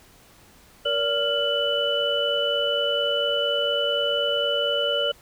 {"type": "tone cluster", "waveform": "sine", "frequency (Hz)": [470.8, 575, 1394, 2982], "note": ["A#4", "D5", "F6", "F#7"], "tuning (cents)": [17, -37, -4, 13], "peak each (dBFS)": [-29, -25, -30, -24], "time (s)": [0.85, 5.12], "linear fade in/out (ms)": 10, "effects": ["pink hiss -53 dBFS RMS until 5.21 s"]}